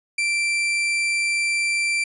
40% pulse tone, 2349 Hz, D7, in tune, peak -19 dBFS, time 0.18-2.04 s, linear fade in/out 5 ms, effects resampled to 24000 Hz

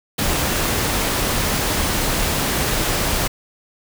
pink noise, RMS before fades -20 dBFS, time 0.18-3.28 s, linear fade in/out 10 ms, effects none

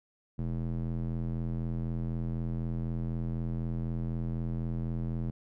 square tone with band-pass filter, 42 Hz, E1, 33 cents sharp, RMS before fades -33 dBFS, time 0.38-5.31 s, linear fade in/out 10 ms, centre 160 Hz, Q 1.4, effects none

